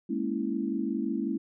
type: chord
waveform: sine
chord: A# half-diminished seventh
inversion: third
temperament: equal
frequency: 207.7 / 233.1 / 277.2 / 329.6 Hz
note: G#3 / A#3 / C#4 / E4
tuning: 0 / 0 / 0 / 0 cents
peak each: -33 dBFS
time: 0.09-1.38 s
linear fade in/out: 10 ms
effects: none